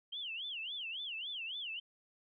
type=tone with vibrato; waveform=sine; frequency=3039 Hz; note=F#7; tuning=46 cents sharp; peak=-39 dBFS; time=0.12-1.8 s; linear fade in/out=10 ms; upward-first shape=sine; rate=3.6 Hz; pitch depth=260 cents each way; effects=none